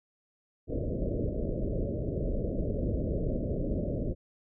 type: low-pass noise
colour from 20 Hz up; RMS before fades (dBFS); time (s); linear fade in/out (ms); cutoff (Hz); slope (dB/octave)
pink; -31; 0.67-4.15; 50; 620; 96
effects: none